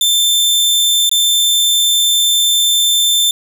sawtooth tone with dropouts, 3555 Hz, A7, 17 cents sharp, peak -7 dBFS, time 0.01-3.31 s, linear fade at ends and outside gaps 2 ms, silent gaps 1.094-1.114 s, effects none

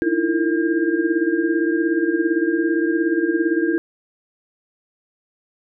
sine tone cluster, 301.9 / 320.2 / 337.6 / 456.4 / 1609 Hz, D4 / D#4 / E4 / A#4 / G6, +48 / +50 / +41 / -37 / +45 cents, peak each -27 / -22 / -19 / -27 / -27 dBFS, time 0.02-3.78 s, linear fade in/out 0 ms, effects none

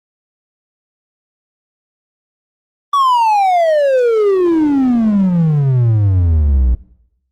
triangle exponential sweep, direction down, 1154 to 58.27 Hz, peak -7 dBFS, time 2.93-6.75 s, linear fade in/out 5 ms, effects noise-tail reverb RT60 0.8 s tail -19 dB re dry + Opus 24 kbps

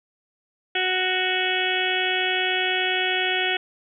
harmonic tone, 370.2 Hz, F#4, 1 cent sharp, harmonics 1 / 2 / 4 / 5 / 6 / 7 / 8 / 9, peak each -29 / -29 / -29 / -29 / -29 / -29 / -29 / -29 dBFS, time 0.75-3.57 s, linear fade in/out 5 ms, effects none

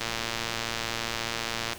click train, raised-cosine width 0.2 ms, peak -12 dBFS, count 199, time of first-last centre 0.01-1.732 s, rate 115 Hz, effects pink hiss -43 dBFS RMS until 1.78 s

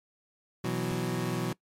25% pulse chord, B suspended fourth, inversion none, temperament equal, 123.47 / 164.81 / 185 Hz, B2 / E3 / F#3, 0 / 0 / 0 cents, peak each -30 dBFS, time 0.64-1.53 s, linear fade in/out 5 ms
brown noise with exponential decay, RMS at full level -41 dBFS, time 0.91-1.02 s, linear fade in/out 2 ms, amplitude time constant 22 ms
effects noise-tail reverb RT60 0.1 s tail -21 dB re dry + MP3 64 kbps

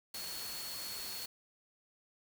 sine tone in noise, 4366 Hz, C#8, 27 cents flat, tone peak -44 dBFS, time 0.14-1.26 s, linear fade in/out 5 ms, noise white, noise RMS -44 dBFS, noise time 0.14-1.26 s, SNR -3 dB, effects none

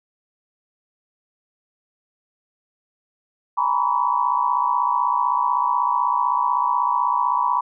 sine tone cluster, 827 / 940 / 996 / 1133 Hz, G#5 / A#5 / B5 / C#6, -8 / +14 / +14 / +37 cents, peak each -29 / -23 / -20 / -24 dBFS, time 3.57-7.61 s, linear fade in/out 10 ms, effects none

